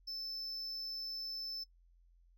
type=tone; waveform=triangle; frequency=5274 Hz; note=E8; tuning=in tune; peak=-39 dBFS; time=0.07-1.64 s; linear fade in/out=10 ms; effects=noise-tail reverb RT60 0.1 s tail -19 dB re dry + added 43 Hz sine -63 dBFS peak until 2.37 s